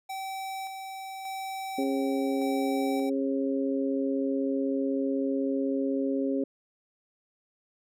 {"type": "tone with tremolo", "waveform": "square", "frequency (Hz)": 770, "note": "G5", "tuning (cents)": -31, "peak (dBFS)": -34, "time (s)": [0.09, 3.1], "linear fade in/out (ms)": 10, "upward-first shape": "square", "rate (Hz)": 0.86, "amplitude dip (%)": 35}
{"type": "harmonic tone", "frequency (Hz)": 136, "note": "C#3", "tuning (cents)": -33, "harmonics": [2, 3, 4], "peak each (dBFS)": [-27, -32, -33], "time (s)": [1.78, 6.44], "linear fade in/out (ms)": 5}
{"effects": []}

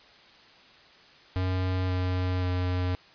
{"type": "tone with pitch steps", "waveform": "square", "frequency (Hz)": [92.5, 91.54, 90.6], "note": ["F#2", "F#2", "F#2"], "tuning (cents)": [0, -18, -36], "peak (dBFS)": -26, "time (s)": [1.36, 2.95], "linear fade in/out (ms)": 0, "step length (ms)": 530, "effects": ["white hiss -54 dBFS RMS until 3.14 s", "resampled to 11025 Hz"]}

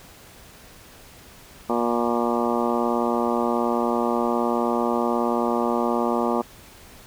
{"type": "harmonic tone with a mistuned harmonic", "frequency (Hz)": 118.7, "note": "A#2", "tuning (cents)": 32, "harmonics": [2, 3, 4, 5, 6, 7, 8, 9, 10], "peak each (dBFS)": [-25, -27, -28, -29, -30, -30, -31, -32, -32], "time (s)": [1.69, 6.42], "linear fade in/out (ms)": 10, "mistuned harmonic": 9, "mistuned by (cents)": 28, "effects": ["pink hiss -47 dBFS RMS until 7.06 s"]}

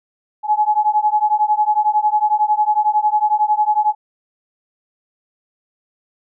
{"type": "beating tone pair", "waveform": "sine", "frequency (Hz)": [842, 853], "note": ["G#5", "G#5"], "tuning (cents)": [24, 46], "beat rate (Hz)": 11, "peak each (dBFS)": -16, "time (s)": [0.43, 3.95], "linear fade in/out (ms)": 50, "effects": []}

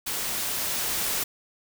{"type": "noise with level ramp", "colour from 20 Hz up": "white", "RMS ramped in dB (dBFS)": [-30, -27], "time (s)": [0.06, 1.24], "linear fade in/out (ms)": 10, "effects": []}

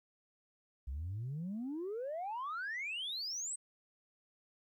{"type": "exponential sweep", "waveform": "sine", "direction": "up", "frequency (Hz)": [61.74, 8400], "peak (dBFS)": -36, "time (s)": [0.87, 3.56], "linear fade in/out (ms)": 10, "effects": ["tanh soft clip ceiling -35 dBFS", "13-bit"]}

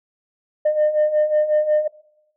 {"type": "beating tone pair", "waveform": "sine", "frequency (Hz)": [603, 608.5], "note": ["D5", "D#5"], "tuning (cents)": [46, -39], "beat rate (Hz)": 5.5, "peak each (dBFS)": [-20, -15], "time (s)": [0.65, 1.88], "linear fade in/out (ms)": 10, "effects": ["noise-tail reverb RT60 0.8 s tail -21 dB re dry", "tanh soft clip ceiling -11 dBFS"]}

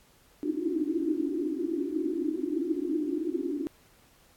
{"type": "band-pass noise", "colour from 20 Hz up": "pink", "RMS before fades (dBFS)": -30, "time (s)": [0.43, 3.67], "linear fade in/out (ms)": 0, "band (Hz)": [280, 360], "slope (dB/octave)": 96, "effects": ["pink hiss -61 dBFS RMS until 4.36 s", "AAC 64 kbps"]}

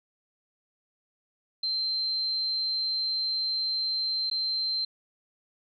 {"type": "tone with dropouts", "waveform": "sine", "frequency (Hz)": 4124, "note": "C8", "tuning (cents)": -26, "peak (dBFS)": -26, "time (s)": [1.63, 4.85], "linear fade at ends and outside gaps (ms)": 5, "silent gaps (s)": [4.3, 4.312], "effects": []}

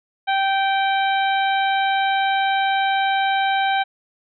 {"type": "harmonic tone with a mistuned harmonic", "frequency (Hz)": 780, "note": "G5", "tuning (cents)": -9, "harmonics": [1, 2, 3, 4, 5], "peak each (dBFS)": [-18, -24, -28, -30, -32], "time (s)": [0.27, 3.84], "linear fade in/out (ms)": 20, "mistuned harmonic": 5, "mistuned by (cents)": -25, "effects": []}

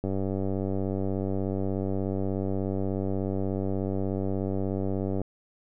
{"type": "click train", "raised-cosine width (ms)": 2, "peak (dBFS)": -17, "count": 501, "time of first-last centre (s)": [0.04, 5.216], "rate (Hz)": 96.6, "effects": []}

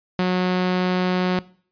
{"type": "tone", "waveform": "sawtooth", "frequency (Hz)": 182.5, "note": "F#3", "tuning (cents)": -24, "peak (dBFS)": -14, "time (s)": [0.19, 1.39], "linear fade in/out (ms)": 0, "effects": ["noise-tail reverb RT60 0.5 s tail -21 dB re dry", "resampled to 11025 Hz"]}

